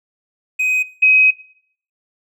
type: tone pair in turn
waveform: triangle / sine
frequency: 2514 / 2530 Hz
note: D#7 / D#7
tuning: +17 / +28 cents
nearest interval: unison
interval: 11 cents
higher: second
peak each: -13 / -7 dBFS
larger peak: second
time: 0.59-0.83 / 1.02-1.31 s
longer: second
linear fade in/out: 10 ms
effects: noise-tail reverb RT60 0.6 s tail -20 dB re dry